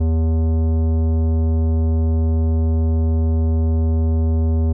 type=tone with tanh clipping; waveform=triangle; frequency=80.6 Hz; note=E2; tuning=38 cents flat; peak=-16 dBFS; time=0-4.73 s; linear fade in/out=10 ms; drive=18 dB; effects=none